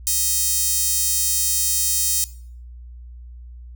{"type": "tone with high-pass filter", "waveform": "5% pulse", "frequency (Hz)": 630, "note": "D#5", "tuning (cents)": 21, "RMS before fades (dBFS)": -20, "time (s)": [0.07, 2.24], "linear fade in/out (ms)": 0, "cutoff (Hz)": 10000, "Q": 0.93, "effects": ["noise-tail reverb RT60 0.5 s tail -18 dB re dry", "added 60 Hz sine -36 dBFS peak until 3.75 s"]}